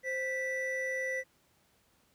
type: tone pair together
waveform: triangle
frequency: 521.6 / 1968 Hz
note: C5 / B6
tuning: -5 / -7 cents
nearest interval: octave + major seventh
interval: 2298 cents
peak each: -34 / -32 dBFS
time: 0.03-1.24 s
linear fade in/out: 50 ms
effects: pink hiss -69 dBFS RMS until 2.14 s + high-pass 60 Hz 12 dB/octave